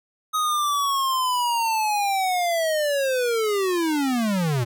square linear sweep, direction down, 1262 to 113.4 Hz, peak -21 dBFS, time 0.33-4.65 s, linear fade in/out 20 ms, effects none

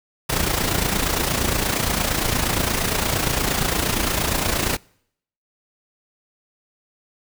pink noise with amplitude modulation, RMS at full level -19 dBFS, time 0.29-4.77 s, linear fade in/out 10 ms, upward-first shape sine, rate 28.6 Hz, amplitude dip 60%, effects noise-tail reverb RT60 0.7 s tail -26 dB re dry

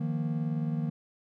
triangle chord, Eb suspended second, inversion none, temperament equal, 155.56 / 174.61 / 233.1 Hz, Eb3 / F3 / Bb3, 0 / 0 / 0 cents, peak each -28 / -34 / -32 dBFS, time 0-0.9 s, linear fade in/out 10 ms, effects none

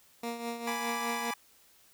15% pulse tone with tremolo, 234.3 Hz, A#3, 9 cents sharp, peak -26 dBFS, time 0.23-1.31 s, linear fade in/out 5 ms, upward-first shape triangle, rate 4.9 Hz, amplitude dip 65%
25% pulse chord, G# diminished, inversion none, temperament equal with one note detuned, 830.6 / 987.8 / 1169.2 Hz, G#5 / B5 / D6, 0 / 0 / -8 cents, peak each -34 dBFS, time 0.67-1.34 s, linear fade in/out 5 ms
effects white hiss -62 dBFS RMS until 1.93 s

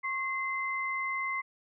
sine tone pair together, 1084.7 / 2066 Hz, C#6 / C7, -38 / -22 cents, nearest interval major seventh, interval 1116 cents, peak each -34 / -32 dBFS, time 0.03-1.42 s, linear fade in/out 20 ms, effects none

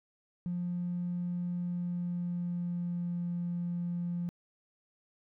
triangle tone with pitch glide, 176.2 to 173.98 Hz, F3 to F3, +16 to -6 cents, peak -28 dBFS, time 0.46-4.29 s, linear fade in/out 0 ms, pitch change -22 cents, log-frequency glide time 1.55-3.25 s, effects tanh soft clip ceiling -29 dBFS

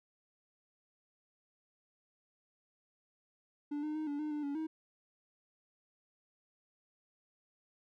triangle tone with pitch steps, 292.1 / 304.4 / 310.5 / 288.1 / 303.8 / 297.2 / 283.5 / 316.5 Hz, D4 / D#4 / D#4 / D4 / D#4 / D4 / C#4 / D#4, -9 / -38 / -3 / -33 / -41 / +21 / +39 / +30 cents, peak -33 dBFS, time 3.71-4.67 s, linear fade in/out 10 ms, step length 120 ms, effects none

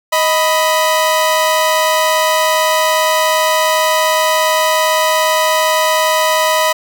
sawtooth tone pair together, 627 / 989.2 Hz, D#5 / B5, +13 / +3 cents, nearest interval minor sixth, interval 790 cents, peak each -10 dBFS, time 0.12-6.73 s, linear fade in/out 10 ms, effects none

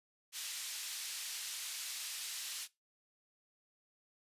pink band-pass noise, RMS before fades -43 dBFS, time 0.32-2.68 s, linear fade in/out 50 ms, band 3200 to 12000 Hz, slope 12 dB/octave, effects noise-tail reverb RT60 0.2 s tail -19 dB re dry + resampled to 32000 Hz

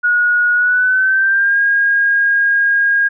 sine tone with pitch glide, 1450 to 1627.6 Hz, F#6 to G#6, -35 to -35 cents, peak -10 dBFS, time 0.03-3.09 s, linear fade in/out 20 ms, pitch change +200 cents, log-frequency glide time 0.54-1.6 s, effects none

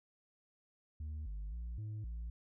sine tone with pitch steps, 76.6 / 50.9 / 58.1 / 107.3 / 56.9 Hz, D#2 / G#1 / A#1 / A2 / A#1, -27 / -34 / -5 / -43 / -41 cents, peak -37 dBFS, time 1-2.3 s, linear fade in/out 5 ms, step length 260 ms, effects tanh soft clip ceiling -39 dBFS

